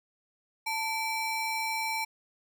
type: ring-modulated tone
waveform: square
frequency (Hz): 1601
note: G6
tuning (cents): +36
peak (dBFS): -27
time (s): 0.66-2.05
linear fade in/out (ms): 10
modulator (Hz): 714
effects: none